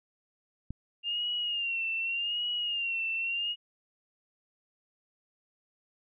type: click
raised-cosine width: 5 ms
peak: -24 dBFS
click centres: 0.706 s
type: tone with vibrato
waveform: sine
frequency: 2794 Hz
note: F7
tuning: in tune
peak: -29 dBFS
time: 1.03-3.56 s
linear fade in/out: 50 ms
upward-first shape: sine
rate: 0.85 Hz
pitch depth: 74 cents each way
effects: none